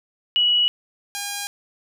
sine / 5% pulse tone pair in turn, 2928 / 810.3 Hz, F#7 / G#5, -19 / -43 cents, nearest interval octave + minor seventh, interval 2224 cents, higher first, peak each -15 dBFS, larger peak neither, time 0.36-0.68 / 1.15-1.47 s, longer neither, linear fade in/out 0 ms, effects none

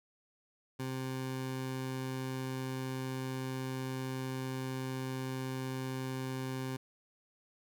20% pulse tone, 130.81 Hz, C3, in tune, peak -31 dBFS, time 0.79-6.77 s, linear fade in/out 10 ms, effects none

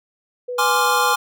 sine tone with vibrato, 492.1 Hz, B4, 6 cents flat, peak -24 dBFS, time 0.48-1.14 s, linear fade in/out 10 ms, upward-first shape sine, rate 7.4 Hz, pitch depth 10 cents each way
square chord, D half-diminished seventh, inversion second, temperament equal, 830.6 / 1046.5 / 1174.7 / 1396.9 Hz, Ab5 / C6 / D6 / F6, 0 / 0 / 0 / 0 cents, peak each -22 dBFS, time 0.58-1.16 s, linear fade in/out 10 ms
effects none

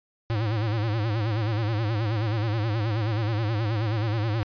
square tone with vibrato, 109.3 Hz, A2, 11 cents flat, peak -24 dBFS, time 0.3-4.43 s, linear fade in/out 0 ms, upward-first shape sine, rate 9.4 Hz, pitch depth 120 cents each way, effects resampled to 11025 Hz

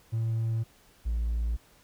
triangle tone pair in turn, 113.1 / 57.16 Hz, A2 / A#1, +48 / -33 cents, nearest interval octave, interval 1181 cents, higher first, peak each -23 dBFS, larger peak neither, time 0.12-0.64 / 1.05-1.57 s, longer neither, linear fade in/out 20 ms, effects tanh soft clip ceiling -21 dBFS + pink hiss -60 dBFS RMS until 1.83 s

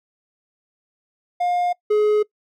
triangle tone pair in turn, 710 / 422.2 Hz, F5 / G#4, +28 / +29 cents, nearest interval major sixth, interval 899 cents, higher first, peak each -16 / -12 dBFS, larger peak second, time 1.4-1.73 / 1.9-2.23 s, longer neither, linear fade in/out 10 ms, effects noise-tail reverb RT60 0.1 s tail -22 dB re dry

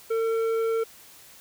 triangle tone with tanh clipping, 451.9 Hz, A4, 46 cents sharp, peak -24 dBFS, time 0.1-0.84 s, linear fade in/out 10 ms, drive 13 dB, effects white hiss -50 dBFS RMS until 1.4 s

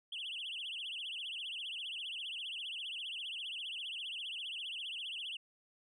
sine tone with vibrato, 3031 Hz, F#7, 41 cents sharp, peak -38 dBFS, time 0.12-5.37 s, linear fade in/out 5 ms, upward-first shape triangle, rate 15 Hz, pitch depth 250 cents each way, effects tanh soft clip ceiling -37 dBFS

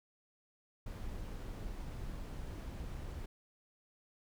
brown noise, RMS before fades -43 dBFS, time 0.86-3.26 s, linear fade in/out 5 ms, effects none

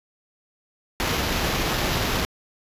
pink noise with sample-and-hold, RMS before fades -24 dBFS, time 1-2.25 s, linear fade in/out 0 ms, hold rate 8820 Hz, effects resampled to 32000 Hz

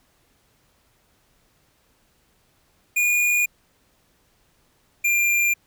square tone pair in turn, 2437 / 2391 Hz, D#7 / D7, -37 / +30 cents, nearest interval unison, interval 33 cents, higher first, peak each -18 dBFS, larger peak neither, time 2.96-3.46 / 5.04-5.54 s, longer neither, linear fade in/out 10 ms, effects pink hiss -63 dBFS RMS until 5.66 s

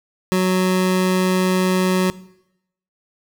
25% pulse tone, 185 Hz, F#3, in tune, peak -11 dBFS, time 0.32-2.1 s, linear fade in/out 0 ms, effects noise-tail reverb RT60 0.8 s tail -19 dB re dry

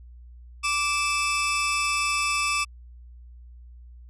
sawtooth tone pair together, 1168.9 / 2624 Hz, D6 / E7, -9 / -9 cents, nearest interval octave + major second, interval 1400 cents, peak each -22 dBFS, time 0.63-2.65 s, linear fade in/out 20 ms, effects added 60 Hz sine -43 dBFS peak until 4.09 s + resampled to 24000 Hz

